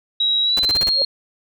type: tone with pitch glide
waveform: sine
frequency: 3853 to 4251 Hz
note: B7 to C8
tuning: -44 to +27 cents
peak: -15 dBFS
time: 0.2-1.05 s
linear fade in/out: 5 ms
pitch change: +171 cents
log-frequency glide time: 0.43-0.85 s
type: noise bursts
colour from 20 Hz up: pink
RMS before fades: -27 dBFS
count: 6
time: 0.57-0.892 s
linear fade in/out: 0 ms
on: 22 ms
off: 38 ms
type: tone with exponential growth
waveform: sine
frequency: 548 Hz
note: C#5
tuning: 20 cents flat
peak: -18 dBFS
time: 0.91-1.02 s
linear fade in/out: 1 ms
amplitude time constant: 23 ms
effects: none